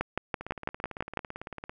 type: two click trains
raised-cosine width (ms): 0.5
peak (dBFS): -13 / -23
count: 8 / 24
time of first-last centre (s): 0.01-1.173 / 0.41-1.695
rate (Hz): 6.02 / 17.9
effects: none